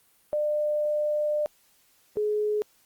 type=tone pair in turn; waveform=sine; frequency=599 / 421.7 Hz; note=D5 / G#4; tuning=+34 / +26 cents; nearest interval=tritone; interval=608 cents; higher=first; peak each=-23 dBFS; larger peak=neither; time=0.33-1.46 / 2.17-2.62 s; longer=first; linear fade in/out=0 ms; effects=white hiss -63 dBFS RMS until 2.85 s + Opus 32 kbps